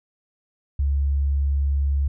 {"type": "tone", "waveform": "sine", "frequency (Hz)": 70, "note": "C#2", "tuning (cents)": 18, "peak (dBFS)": -18, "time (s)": [0.79, 2.08], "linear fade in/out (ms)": 5, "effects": []}